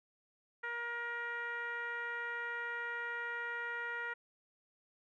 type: tone with low-pass filter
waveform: 10% pulse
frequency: 473.3 Hz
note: A#4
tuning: 26 cents sharp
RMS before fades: -40 dBFS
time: 0.63-4.14 s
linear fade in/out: 10 ms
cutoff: 1700 Hz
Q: 5.7
effects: none